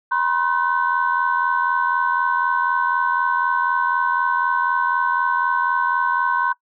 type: tone cluster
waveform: sine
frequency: 970 / 1054 / 1517 Hz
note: B5 / C6 / F#6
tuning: -31 / +12 / +43 cents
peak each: -21 dBFS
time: 0.11-6.53 s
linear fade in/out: 10 ms
effects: noise-tail reverb RT60 0.1 s tail -22 dB re dry + tanh soft clip ceiling -7 dBFS